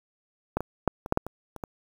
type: clicks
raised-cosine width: 1 ms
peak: -11 / -16 / -7 / -21 / -8 / -8 / -21 / -25 / -19 dBFS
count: 9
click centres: 0.57 / 0.606 / 0.877 / 1.061 / 1.124 / 1.174 / 1.266 / 1.563 / 1.638 s
effects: 7-bit